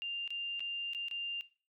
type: tone with dropouts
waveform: sine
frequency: 2794 Hz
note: F7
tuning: in tune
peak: -36 dBFS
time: 0.02-1.41 s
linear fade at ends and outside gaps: 0 ms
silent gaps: 0.277-0.305 / 0.595-0.605 / 0.934-0.948 / 1.084-1.112 s
effects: noise-tail reverb RT60 0.4 s tail -18 dB re dry